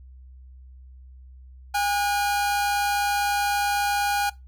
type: tone pair together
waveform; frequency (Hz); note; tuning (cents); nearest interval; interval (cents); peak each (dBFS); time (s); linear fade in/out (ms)
45% pulse; 812.8 / 1452; G#5 / F#6; -38 / -33; minor seventh; 1005; -22 / -28; 1.74-4.3; 10
effects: noise-tail reverb RT60 0.2 s tail -21 dB re dry + added 64 Hz sine -43 dBFS peak until 4.47 s